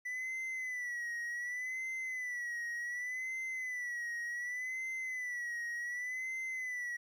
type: tone with vibrato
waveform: triangle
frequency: 1975.5 Hz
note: B6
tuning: in tune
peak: -35 dBFS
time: 0.05-6.97 s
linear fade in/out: 10 ms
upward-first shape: sine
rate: 0.67 Hz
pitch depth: 79 cents each way
effects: 12-bit